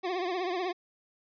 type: tone with vibrato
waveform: 25% pulse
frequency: 362.3 Hz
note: F#4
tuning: 36 cents flat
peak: -26 dBFS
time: 0.03-0.73 s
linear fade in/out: 20 ms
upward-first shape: triangle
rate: 16 Hz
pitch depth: 110 cents each way
effects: resampled to 11025 Hz